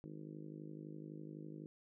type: harmonic tone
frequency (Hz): 51.91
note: G#1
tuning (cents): 0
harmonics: 3 / 4 / 5 / 6 / 7 / 8 / 9 / 10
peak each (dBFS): -51 / -56 / -58 / -52 / -57 / -63 / -63 / -67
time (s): 0.04-1.66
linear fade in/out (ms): 0
effects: none